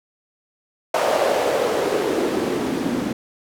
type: noise with band-pass filter sweep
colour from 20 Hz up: white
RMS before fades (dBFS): -21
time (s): 0.94-3.13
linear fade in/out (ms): 5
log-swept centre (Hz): 660 to 240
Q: 3
effects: none